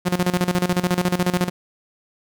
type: tone with tremolo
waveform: sawtooth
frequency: 179 Hz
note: F3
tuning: 43 cents sharp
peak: -12 dBFS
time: 0.05-1.5 s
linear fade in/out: 20 ms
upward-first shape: square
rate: 14 Hz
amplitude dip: 80%
effects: none